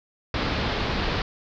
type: low-pass noise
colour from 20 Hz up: pink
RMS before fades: -26 dBFS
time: 0.34-1.22 s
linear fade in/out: 2 ms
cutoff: 4800 Hz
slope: 48 dB/octave
effects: none